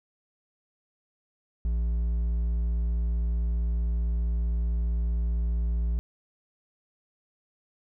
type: tone with hard clipping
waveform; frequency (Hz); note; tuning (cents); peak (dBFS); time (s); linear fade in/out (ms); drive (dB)
triangle; 57.7; A#1; -17; -25; 1.65-5.99; 0; 7
effects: none